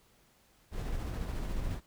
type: noise with tremolo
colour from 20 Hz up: brown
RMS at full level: -34 dBFS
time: 0.71-1.81 s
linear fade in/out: 50 ms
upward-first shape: square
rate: 14 Hz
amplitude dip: 25%
effects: pink hiss -66 dBFS RMS until 1.86 s